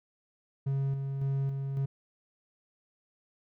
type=tone with tremolo; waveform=triangle; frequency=136.9 Hz; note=C#3; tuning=21 cents flat; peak=-25 dBFS; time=0.66-1.86 s; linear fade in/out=10 ms; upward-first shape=square; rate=1.8 Hz; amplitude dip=40%; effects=none